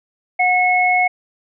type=tone pair together; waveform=sine; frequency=729.2 / 2185 Hz; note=F#5 / C#7; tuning=-25 / -26 cents; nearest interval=octave + perfect fifth; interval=1899 cents; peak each=-15 / -15 dBFS; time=0.39-1.08 s; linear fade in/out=10 ms; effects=none